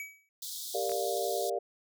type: tone with exponential decay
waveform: square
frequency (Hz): 2277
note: C#7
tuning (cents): +46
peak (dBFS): -36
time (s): 0-0.29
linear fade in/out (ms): 1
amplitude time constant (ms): 62
type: high-pass noise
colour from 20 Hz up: pink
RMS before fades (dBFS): -40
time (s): 0.42-1.5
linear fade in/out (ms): 5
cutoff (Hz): 3400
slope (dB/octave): 96
type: chord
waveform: sine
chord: G minor seventh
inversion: none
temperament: equal with one note detuned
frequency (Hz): 396.1 / 466.2 / 587.3 / 698.5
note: G4 / Bb4 / D5 / F5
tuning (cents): +18 / 0 / 0 / 0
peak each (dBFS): -35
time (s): 0.74-1.59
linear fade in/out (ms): 10
type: clicks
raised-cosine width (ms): 0.3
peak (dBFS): -30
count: 2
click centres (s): 0.895 / 0.918
effects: none